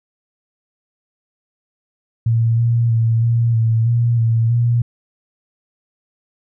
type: tone with pitch steps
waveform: sine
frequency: 114.8 / 117.3 / 114 / 116.8 / 113.1 / 118.2 / 114.2 / 118.8 Hz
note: A#2 / A#2 / A#2 / A#2 / A2 / A#2 / A#2 / A#2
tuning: -26 / +11 / -38 / +4 / +48 / +24 / -35 / +33 cents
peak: -12 dBFS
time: 2.26-4.82 s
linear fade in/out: 5 ms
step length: 320 ms
effects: none